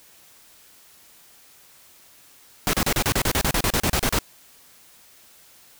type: noise bursts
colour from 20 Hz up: pink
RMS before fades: -21 dBFS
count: 16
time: 2.67-4.188 s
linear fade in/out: 0 ms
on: 63 ms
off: 34 ms
effects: white hiss -52 dBFS RMS until 5.79 s